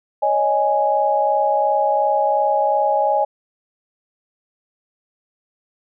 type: chord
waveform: sine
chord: C# suspended second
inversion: none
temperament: equal with one note detuned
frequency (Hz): 559.5 / 622.3 / 830.6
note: C#5 / D#5 / G#5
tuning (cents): +16 / 0 / 0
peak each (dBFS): -21 / -20 / -17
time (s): 0.22-3.25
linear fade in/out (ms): 10
effects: none